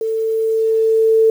sine tone with level ramp, 445 Hz, A4, 20 cents sharp, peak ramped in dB -17 to -8 dBFS, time 0.01-1.3 s, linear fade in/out 2 ms, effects 7-bit

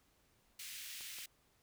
pink high-pass noise, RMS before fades -48 dBFS, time 0.59-1.26 s, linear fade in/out 5 ms, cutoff 2100 Hz, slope 24 dB/octave
clicks, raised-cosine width 0.3 ms, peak -38 dBFS, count 2, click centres 1.009 / 1.186 s
effects pink hiss -73 dBFS RMS until 1.62 s

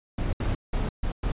brown noise bursts at uneven times, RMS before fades -26 dBFS, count 5, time 0.18-0.33 / 0.4-0.55 / 0.73-0.89 / 1.03-1.12 / 1.23-1.32 s, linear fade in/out 5 ms, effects resampled to 8000 Hz

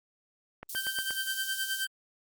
click train, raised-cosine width 0.5 ms, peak -26 dBFS, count 5, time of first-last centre 0.63-1.107 s, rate 8.39 Hz
white high-pass noise, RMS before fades -39 dBFS, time 0.69-1.85 s, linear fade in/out 5 ms, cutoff 4400 Hz, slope 24 dB/octave
25% pulse tone with tremolo, 1558 Hz, G6, 11 cents flat, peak -25 dBFS, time 0.75-1.87 s, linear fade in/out 5 ms, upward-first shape sine, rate 9.5 Hz, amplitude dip 70%
effects Opus 48 kbps

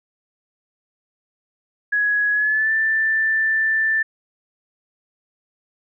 sine tone with pitch glide, 1674 to 1770.5 Hz, G#6 to A6, +13 to +10 cents, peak -16 dBFS, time 1.92-4.03 s, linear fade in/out 10 ms, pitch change +97 cents, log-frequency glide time 2.32-2.72 s, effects none

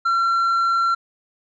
sine tone with tanh clipping, 1362 Hz, F6, 44 cents flat, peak -17 dBFS, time 0.05-0.95 s, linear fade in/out 10 ms, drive 4 dB, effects none

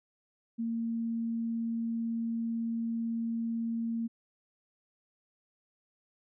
sine tone, 229.5 Hz, A#3, 27 cents flat, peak -30 dBFS, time 0.58-4.08 s, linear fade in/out 20 ms, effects none

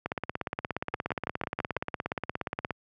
two click trains, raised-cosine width 0.5 ms, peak -15 / -15 dBFS, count 46 / 6, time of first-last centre 0.06-2.707 / 0.94-1.768 s, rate 17 / 6.04 Hz, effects high-pass 80 Hz 12 dB/octave

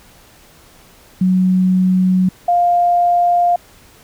sine tone pair in turn, 185 / 701.3 Hz, F#3 / F5, 0 / +7 cents, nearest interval octave + major seventh, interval 2307 cents, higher second, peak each -10 dBFS, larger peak neither, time 1.21-2.29 / 2.48-3.56 s, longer neither, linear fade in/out 5 ms, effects pink hiss -46 dBFS RMS until 4.03 s

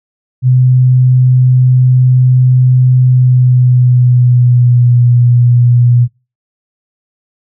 sine tone with pitch glide, 127.2 to 121.46 Hz, C3 to B2, -48 to -28 cents, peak -4 dBFS, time 0.42-6.08 s, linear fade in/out 50 ms, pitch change -80 cents, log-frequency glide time 3.01-5.02 s, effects noise-tail reverb RT60 0.3 s tail -24 dB re dry

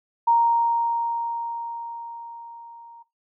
sine tone with level ramp, 932.3 Hz, A#5, in tune, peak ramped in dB -14 to -43 dBFS, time 0.27-3.03 s, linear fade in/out 10 ms, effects noise-tail reverb RT60 0.2 s tail -18 dB re dry

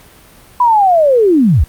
sine linear sweep, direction down, 1003 to 50.6 Hz, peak -6 dBFS, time 0.6-1.64 s, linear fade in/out 5 ms, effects pink hiss -42 dBFS RMS until 1.68 s + Opus 48 kbps

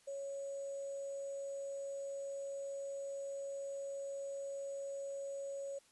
sine tone with sample-and-hold, 554.4 Hz, C#5, in tune, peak -40 dBFS, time 0.07-5.79 s, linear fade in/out 10 ms, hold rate 7350 Hz, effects white hiss -68 dBFS RMS until 5.91 s + resampled to 24000 Hz

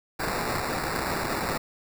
white noise with sample-and-hold, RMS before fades -29 dBFS, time 0.19-1.58 s, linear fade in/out 10 ms, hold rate 3150 Hz, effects none

